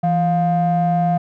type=ring-modulated tone; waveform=triangle; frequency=268.6 Hz; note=C4; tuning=46 cents sharp; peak=-8 dBFS; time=0.03-1.18 s; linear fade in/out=10 ms; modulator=436 Hz; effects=tanh soft clip ceiling -9 dBFS